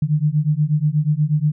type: beating tone pair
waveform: sine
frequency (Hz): 146.83 / 155.13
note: D3 / D#3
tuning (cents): 0 / -5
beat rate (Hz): 8.3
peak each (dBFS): -18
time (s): 0.02-1.52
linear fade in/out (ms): 5
effects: none